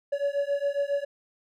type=beating tone pair; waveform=triangle; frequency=563 / 570.3 Hz; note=C#5 / C#5; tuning=+27 / +49 cents; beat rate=7.3 Hz; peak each=-26 dBFS; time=0.12-1.05 s; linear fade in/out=10 ms; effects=none